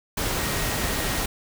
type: tone in noise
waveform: sine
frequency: 1880 Hz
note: A#6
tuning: 14 cents sharp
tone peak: -37 dBFS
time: 0.39-1.25 s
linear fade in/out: 5 ms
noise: pink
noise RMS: -26 dBFS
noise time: 0.17-1.26 s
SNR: -14 dB
effects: none